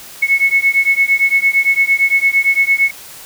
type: beating tone pair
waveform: sine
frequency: 2194 / 2202.8 Hz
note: C#7 / C#7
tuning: -18 / -11 cents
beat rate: 8.8 Hz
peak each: -13 dBFS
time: 0.22-2.91 s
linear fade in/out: 10 ms
effects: white hiss -35 dBFS RMS until 3.25 s